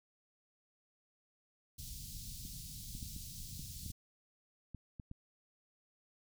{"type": "band-stop noise", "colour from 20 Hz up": "pink", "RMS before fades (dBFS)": -47, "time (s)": [1.78, 3.92], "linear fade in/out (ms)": 10, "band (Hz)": [170, 4100], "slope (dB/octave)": 24}
{"type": "clicks", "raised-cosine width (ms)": 5, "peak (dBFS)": -34, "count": 10, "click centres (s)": [2.452, 2.951, 3.028, 3.164, 3.595, 3.862, 3.902, 4.747, 4.998, 5.114]}
{"effects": []}